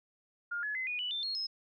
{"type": "tone with pitch steps", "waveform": "sine", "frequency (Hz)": [1414, 1701.1, 2046, 2462, 2962, 3563, 4286, 5157], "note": ["F6", "G#6", "C7", "D#7", "F#7", "A7", "C8", "E8"], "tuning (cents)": [21, 41, -39, -19, 1, 21, 41, -39], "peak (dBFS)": -33, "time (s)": [0.51, 1.47], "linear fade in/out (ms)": 10, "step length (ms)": 120, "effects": []}